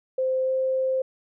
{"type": "tone with pitch glide", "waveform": "sine", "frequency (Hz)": [520, 523.3], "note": ["C5", "C5"], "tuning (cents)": [-11, 0], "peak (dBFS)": -21, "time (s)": [0.18, 1.02], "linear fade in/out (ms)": 5, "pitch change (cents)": 11, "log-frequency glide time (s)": [0.44, 0.51], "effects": []}